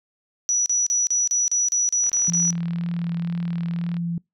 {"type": "tone bursts", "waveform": "sine", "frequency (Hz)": 5880, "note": "F#8", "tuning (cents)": -12, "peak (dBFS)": -18, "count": 10, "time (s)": [0.49, 2.505], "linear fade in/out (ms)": 0, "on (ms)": 170, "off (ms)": 35}
{"type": "click train", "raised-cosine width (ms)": 0.3, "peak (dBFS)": -25, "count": 76, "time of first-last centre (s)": [2.04, 3.968], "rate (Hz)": 38.9}
{"type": "tone with vibrato", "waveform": "sine", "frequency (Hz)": 170.7, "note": "F3", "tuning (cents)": -39, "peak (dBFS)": -23, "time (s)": [2.28, 4.18], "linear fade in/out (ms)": 2, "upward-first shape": "triangle", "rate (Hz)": 2, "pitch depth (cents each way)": 13}
{"effects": ["noise-tail reverb RT60 0.2 s tail -26 dB re dry"]}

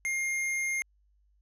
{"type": "tone", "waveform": "square", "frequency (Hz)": 2124, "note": "C7", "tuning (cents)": 25, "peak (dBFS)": -29, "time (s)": [0.05, 0.82], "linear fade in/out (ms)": 0, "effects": ["added 50 Hz sine -64 dBFS peak until 1.41 s", "low-pass 12000 Hz 12 dB/octave"]}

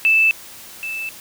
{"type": "tone with echo", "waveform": "sine", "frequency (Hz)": 2637, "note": "E7", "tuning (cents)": 0, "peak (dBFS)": -11, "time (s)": [0.05, 0.31], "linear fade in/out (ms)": 0, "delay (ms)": 780, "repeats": 1, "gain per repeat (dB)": -13, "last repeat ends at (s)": 1.09, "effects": ["white hiss -39 dBFS RMS until 1.2 s"]}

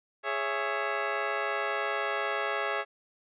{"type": "chord", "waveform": "15% pulse", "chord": "C# minor", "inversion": "second", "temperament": "just", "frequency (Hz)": [415.8, 554.4, 665.2], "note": ["G#4", "C#5", "E5"], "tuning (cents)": [2, 0, 16], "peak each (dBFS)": -27, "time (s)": [0.23, 2.85], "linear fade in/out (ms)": 50, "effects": ["resampled to 8000 Hz"]}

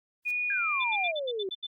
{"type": "noise with exponential growth", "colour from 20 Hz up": "white", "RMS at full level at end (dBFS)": -45, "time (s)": [0.22, 0.31], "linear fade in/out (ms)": 5, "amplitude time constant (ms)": 18}
{"type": "tone with pitch glide", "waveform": "sine", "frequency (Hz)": [2456, 2393], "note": ["D#7", "D7"], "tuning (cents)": [-23, 32], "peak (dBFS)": -27, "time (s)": [0.25, 1.12], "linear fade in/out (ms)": 20, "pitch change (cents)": -45, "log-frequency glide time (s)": [0.47, 0.62]}
{"type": "exponential sweep", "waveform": "sine", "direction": "down", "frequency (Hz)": [1661.2, 368.8], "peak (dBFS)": -30, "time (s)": [0.5, 1.49], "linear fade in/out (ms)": 2}
{"type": "tone bursts", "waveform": "sine", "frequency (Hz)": 3520, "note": "A7", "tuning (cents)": 0, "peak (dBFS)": -32, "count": 8, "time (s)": [0.8, 1.669], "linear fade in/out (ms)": 10, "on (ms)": 43, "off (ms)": 75}
{"effects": ["Opus 48 kbps"]}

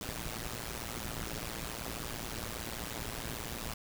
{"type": "noise with amplitude modulation", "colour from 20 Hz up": "pink", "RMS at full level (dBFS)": -36, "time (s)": [0.01, 3.74], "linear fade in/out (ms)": 2, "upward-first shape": "sine", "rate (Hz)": 115, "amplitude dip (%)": 95, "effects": []}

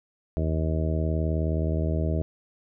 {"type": "harmonic tone", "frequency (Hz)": 79.2, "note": "D#2", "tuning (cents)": 31, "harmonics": [1, 2, 3, 4, 5, 6, 7, 8], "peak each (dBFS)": [-25, -29, -36, -34, -36, -39, -40, -35], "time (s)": [0.37, 2.22], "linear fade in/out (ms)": 0, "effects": []}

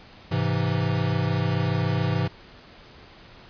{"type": "chord", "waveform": "square", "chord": "Ab augmented", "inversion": "none", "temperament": "equal", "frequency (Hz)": [103.83, 130.81, 164.81], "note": ["Ab2", "C3", "E3"], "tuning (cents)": [0, 0, 0], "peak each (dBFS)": -27, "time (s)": [0.31, 2.28], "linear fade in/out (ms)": 10, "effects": ["pink hiss -48 dBFS RMS until 3.49 s", "resampled to 11025 Hz"]}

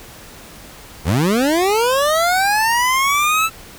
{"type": "linear sweep", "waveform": "25% pulse", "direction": "up", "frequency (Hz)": [65.4, 1332], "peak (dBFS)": -10, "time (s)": [1.04, 3.5], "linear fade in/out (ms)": 50, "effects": ["pink hiss -39 dBFS RMS until 3.78 s"]}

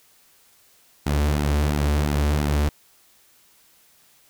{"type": "tone with flanger", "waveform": "sawtooth", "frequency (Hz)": 73.42, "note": "D2", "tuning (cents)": 0, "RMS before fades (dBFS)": -21, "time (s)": [1.06, 2.69], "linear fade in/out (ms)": 5, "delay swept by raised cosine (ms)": [1.7, 6.4], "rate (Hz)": 2.9, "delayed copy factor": -0.6, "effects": ["white hiss -57 dBFS RMS until 4.29 s"]}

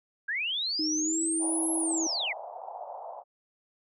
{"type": "linear two-way sweep", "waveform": "sine", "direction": "up then down", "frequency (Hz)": [1547, 11175, 1885], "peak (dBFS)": -28, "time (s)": [0.28, 2.33], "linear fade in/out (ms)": 10, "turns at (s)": 1.72}
{"type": "tone with pitch glide", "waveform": "sine", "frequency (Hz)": [311.1, 324.1], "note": ["D#4", "E4"], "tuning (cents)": [0, -29], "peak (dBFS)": -29, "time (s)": [0.79, 2.07], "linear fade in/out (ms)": 5, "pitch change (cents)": 71, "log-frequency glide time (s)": [1.04, 1.16]}
{"type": "band-pass noise", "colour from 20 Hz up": "pink", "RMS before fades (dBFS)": -41, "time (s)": [1.39, 3.24], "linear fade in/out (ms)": 50, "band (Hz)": [610, 880], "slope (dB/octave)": 48}
{"effects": []}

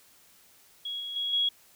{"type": "tone with level steps", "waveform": "sine", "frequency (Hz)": 3322, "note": "G#7", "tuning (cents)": 0, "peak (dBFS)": [-32, -34, -28, -23], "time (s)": [0.85, 1.49], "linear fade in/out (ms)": 5, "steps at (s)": [1, 1.16, 1.33], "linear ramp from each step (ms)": 2, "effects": ["white hiss -59 dBFS RMS until 1.75 s"]}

